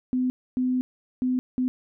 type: tone bursts at uneven times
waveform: sine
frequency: 253.6 Hz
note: B3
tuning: 46 cents sharp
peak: -21 dBFS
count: 4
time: 0.13-0.3 / 0.57-0.81 / 1.22-1.39 / 1.58-1.68 s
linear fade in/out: 0 ms
effects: none